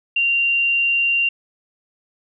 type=tone; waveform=sine; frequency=2770 Hz; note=F7; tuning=15 cents flat; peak=-15 dBFS; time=0.16-1.29 s; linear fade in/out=5 ms; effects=none